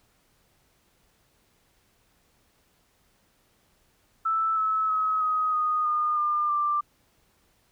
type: tone with pitch steps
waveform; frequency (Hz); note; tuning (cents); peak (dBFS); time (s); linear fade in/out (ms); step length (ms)
sine; 1318.5 / 1298.1 / 1278 / 1258.2 / 1238.8 / 1219.6 / 1200.7 / 1182.1; E6 / E6 / D#6 / D#6 / D#6 / D#6 / D6 / D6; 0 / -27 / +46 / +19 / -8 / -35 / +38 / +11; -22; 4.25-6.81; 10; 320
effects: pink hiss -66 dBFS RMS until 7.71 s